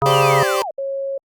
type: harmonic tone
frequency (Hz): 138.59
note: C#3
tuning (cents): 0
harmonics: 1 / 3 / 5 / 7 / 9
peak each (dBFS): -20 / -20 / -20 / -20 / -20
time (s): 0.02-0.43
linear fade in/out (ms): 0
type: chord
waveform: 30% pulse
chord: G suspended fourth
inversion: none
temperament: equal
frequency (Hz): 392 / 523.3 / 587.3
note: G4 / C5 / D5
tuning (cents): 0 / 0 / 0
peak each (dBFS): -19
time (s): 0.06-0.62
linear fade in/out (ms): 0
type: linear sweep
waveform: sine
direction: down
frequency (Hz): 3136 to 571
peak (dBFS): -23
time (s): 0.1-0.71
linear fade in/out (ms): 5
type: tone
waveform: sine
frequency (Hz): 547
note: C#5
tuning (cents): -23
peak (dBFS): -21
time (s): 0.78-1.18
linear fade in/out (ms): 5
effects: Opus 48 kbps